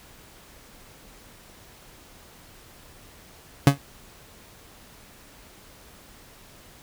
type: tone with exponential decay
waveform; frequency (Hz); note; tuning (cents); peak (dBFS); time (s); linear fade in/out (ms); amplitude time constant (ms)
30% pulse; 140; C#3; +18; -5; 3.67-3.78; 2; 23
effects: pink hiss -50 dBFS RMS until 6.82 s